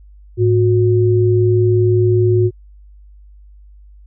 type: tone pair together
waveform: sine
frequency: 107.8 / 362.6 Hz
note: A2 / F#4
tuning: -35 / -35 cents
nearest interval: octave + major sixth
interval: 2100 cents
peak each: -12 / -13 dBFS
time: 0.37-2.51 s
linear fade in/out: 50 ms
effects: added 50 Hz sine -39 dBFS peak until 4.06 s